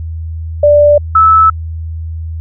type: tone pair in turn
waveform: sine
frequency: 587.3 / 1307.1 Hz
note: D5 / E6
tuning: 0 / -15 cents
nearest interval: octave + major second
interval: 1385 cents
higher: second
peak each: -3 dBFS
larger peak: neither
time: 0.63-0.98 / 1.15-1.5 s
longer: neither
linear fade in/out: 5 ms
effects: added 81 Hz sine -18 dBFS peak until 2.4 s